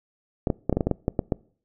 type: clicks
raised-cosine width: 2 ms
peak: -8 dBFS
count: 11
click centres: 0.472 / 0.502 / 0.696 / 0.727 / 0.77 / 0.808 / 0.87 / 0.913 / 1.081 / 1.192 / 1.322 s
effects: noise-tail reverb RT60 0.5 s tail -24 dB re dry